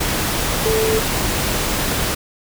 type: tone in noise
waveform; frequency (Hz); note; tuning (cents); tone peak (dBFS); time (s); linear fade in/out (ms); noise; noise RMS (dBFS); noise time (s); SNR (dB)
sine; 440; A4; 0; -16; 0.65-1; 10; pink; -20; 0-2.15; +1
effects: none